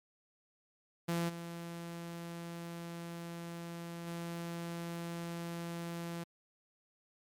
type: tone with level steps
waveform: sawtooth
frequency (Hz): 169.8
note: F3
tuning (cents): -48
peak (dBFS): -28 / -38 / -35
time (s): 1.08-6.24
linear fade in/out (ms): 10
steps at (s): 1.28 / 4.06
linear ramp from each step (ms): 20
effects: MP3 96 kbps